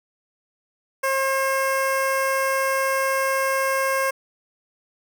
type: tone with notch filter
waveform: 15% pulse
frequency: 536 Hz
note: C5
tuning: 42 cents sharp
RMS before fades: -22 dBFS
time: 1.03-4.11 s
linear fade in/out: 10 ms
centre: 4100 Hz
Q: 1.3
effects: none